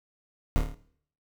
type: noise with echo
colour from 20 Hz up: brown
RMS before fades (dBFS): -20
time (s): 0.56-0.58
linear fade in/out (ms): 0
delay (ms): 27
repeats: 6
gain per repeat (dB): -4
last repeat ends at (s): 0.742
effects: noise-tail reverb RT60 0.6 s tail -17 dB re dry